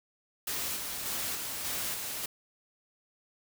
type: noise with tremolo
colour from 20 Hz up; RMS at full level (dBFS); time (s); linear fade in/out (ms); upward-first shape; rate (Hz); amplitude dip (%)
white; -34; 0.47-2.26; 5; square; 1.7; 30
effects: none